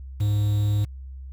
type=tone with quantisation; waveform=triangle; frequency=103.6 Hz; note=G#2; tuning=4 cents flat; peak=-17 dBFS; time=0.2-0.85 s; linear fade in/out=10 ms; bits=7; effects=added 66 Hz sine -35 dBFS peak until 1.32 s